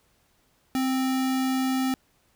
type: tone with sample-and-hold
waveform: sine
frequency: 261 Hz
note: C4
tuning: 4 cents flat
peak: -22 dBFS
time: 0.75-1.94 s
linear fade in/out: 0 ms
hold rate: 1050 Hz
effects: pink hiss -66 dBFS RMS until 2.35 s